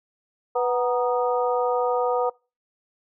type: harmonic tone with a mistuned harmonic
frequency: 246.9 Hz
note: B3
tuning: in tune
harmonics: 2 / 3 / 4 / 5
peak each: -22 / -26 / -28 / -30 dBFS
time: 0.55-2.3 s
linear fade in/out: 10 ms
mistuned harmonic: 4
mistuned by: -81 cents
effects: noise-tail reverb RT60 0.3 s tail -25 dB re dry